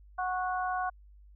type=harmonic tone; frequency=367.6 Hz; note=F#4; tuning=11 cents flat; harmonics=2 / 3 / 4; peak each=-31 / -35 / -37 dBFS; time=0.18-0.9 s; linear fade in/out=10 ms; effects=added 50 Hz sine -52 dBFS peak until 1.35 s